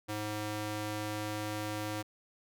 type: tone with high-pass filter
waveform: square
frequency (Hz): 105.9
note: G#2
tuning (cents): +34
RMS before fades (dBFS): -37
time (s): 0.08-2.03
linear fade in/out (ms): 20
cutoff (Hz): 210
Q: 0.57
effects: none